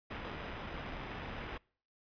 pink noise with sample-and-hold, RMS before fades -43 dBFS, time 0.1-1.58 s, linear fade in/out 10 ms, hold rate 4410 Hz, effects noise-tail reverb RT60 0.5 s tail -26 dB re dry + resampled to 11025 Hz

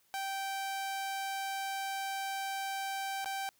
sawtooth tone with dropouts, 780 Hz, G5, 9 cents flat, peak -31 dBFS, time 0.14-3.49 s, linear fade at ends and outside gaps 0 ms, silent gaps 3.245-3.258 s, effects white hiss -70 dBFS RMS until 3.59 s

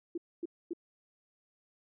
sine tone bursts, 340 Hz, F4, 46 cents flat, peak -33 dBFS, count 3, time 0.15-0.734 s, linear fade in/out 5 ms, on 28 ms, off 250 ms, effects none

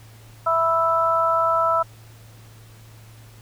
harmonic tone, 329.6 Hz, E4, in tune, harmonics 2 / 3 / 4, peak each -22 / -24 / -19 dBFS, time 0.46-1.83 s, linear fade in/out 10 ms, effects added 111 Hz sine -44 dBFS peak until 3.41 s + pink hiss -51 dBFS RMS until 3.41 s

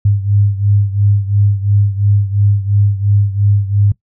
sine beating tone pair, 100.7 / 103.6 Hz, G2 / G#2, +47 / -4 cents, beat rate 2.9 Hz, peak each -11 / -15 dBFS, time 0.05-3.92 s, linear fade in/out 5 ms, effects noise-tail reverb RT60 0.1 s tail -19 dB re dry

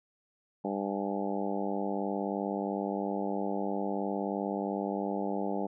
harmonic tone with a mistuned harmonic, 99.5 Hz, G2, 26 cents sharp, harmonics 2 / 3 / 4 / 5 / 6 / 7 / 8 / 9, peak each -35 / -37 / -38 / -39 / -40 / -40 / -41 / -42 dBFS, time 0.64-5.67 s, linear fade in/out 10 ms, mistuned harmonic 9, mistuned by -72 cents, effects none

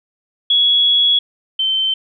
sine tone pair in turn, 3356 / 3095 Hz, G#7 / G7, +17 / -23 cents, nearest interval minor second, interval 140 cents, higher first, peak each -10 / -14 dBFS, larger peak first, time 0.5-1.19 / 1.59-1.94 s, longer first, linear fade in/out 5 ms, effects none

